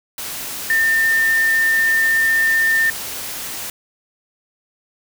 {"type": "tone in noise", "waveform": "sine", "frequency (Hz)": 1804, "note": "A6", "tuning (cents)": 43, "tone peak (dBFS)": -13, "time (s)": [0.7, 2.9], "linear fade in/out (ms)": 2, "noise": "white", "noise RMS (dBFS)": -28, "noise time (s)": [0.18, 3.7], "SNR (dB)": 12, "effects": []}